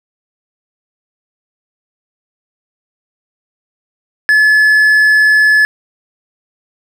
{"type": "tone", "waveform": "triangle", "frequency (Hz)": 1718, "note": "A6", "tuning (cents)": -42, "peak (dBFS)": -4, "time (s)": [4.29, 5.65], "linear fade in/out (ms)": 0, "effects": []}